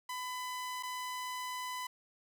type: tone with dropouts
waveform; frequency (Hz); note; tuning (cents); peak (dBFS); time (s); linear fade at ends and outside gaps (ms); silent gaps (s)
sawtooth; 1003; B5; +26; -34; 0.09-1.87; 5; 0.827-0.832
effects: none